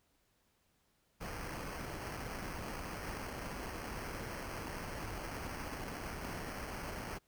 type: noise with sample-and-hold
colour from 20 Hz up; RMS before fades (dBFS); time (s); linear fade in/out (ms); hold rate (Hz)
pink; -43; 1.2-7.19; 20; 3675
effects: pink hiss -75 dBFS RMS until 7.27 s